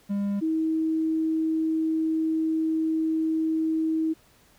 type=tone pair in turn; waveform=triangle / sine; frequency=201.1 / 319.2 Hz; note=G3 / D#4; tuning=+44 / +44 cents; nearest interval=minor sixth; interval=800 cents; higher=second; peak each=-22 dBFS; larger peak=neither; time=0.09-0.41 / 0.41-4.14 s; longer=second; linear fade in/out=20 ms; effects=pink hiss -59 dBFS RMS until 4.58 s